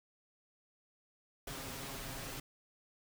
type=noise with comb filter; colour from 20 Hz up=pink; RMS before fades=-44 dBFS; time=1.47-2.4 s; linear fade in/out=5 ms; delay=7.4 ms; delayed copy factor=+0.7; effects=none